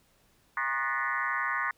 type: tone with frequency modulation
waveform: sine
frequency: 1479 Hz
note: F#6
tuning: 1 cent flat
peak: -27 dBFS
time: 0.57-1.71 s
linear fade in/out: 2 ms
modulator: 132 Hz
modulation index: 3.8
effects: pink hiss -66 dBFS RMS until 1.77 s